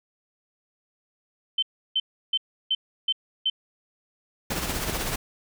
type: tone bursts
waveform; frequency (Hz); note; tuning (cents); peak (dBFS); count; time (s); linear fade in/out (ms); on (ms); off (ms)
sine; 3081; G7; -31; -20; 6; 1.58-3.5; 5; 45; 330
type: noise with tremolo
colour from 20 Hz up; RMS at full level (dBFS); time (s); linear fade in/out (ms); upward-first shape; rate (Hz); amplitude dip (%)
pink; -27; 4.5-5.16; 5; sine; 16; 45
effects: none